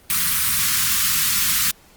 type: band-stop noise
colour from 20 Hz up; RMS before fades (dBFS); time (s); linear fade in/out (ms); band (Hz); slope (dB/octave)
white; -19; 0.1-1.71; 0; 230 to 1100; 48
effects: pink hiss -51 dBFS RMS until 1.96 s + Opus 32 kbps